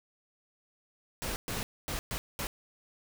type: noise bursts at uneven times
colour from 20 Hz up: pink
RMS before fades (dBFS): -35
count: 5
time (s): 1.22-1.36 / 1.48-1.63 / 1.88-1.99 / 2.11-2.18 / 2.39-2.47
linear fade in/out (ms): 0
effects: none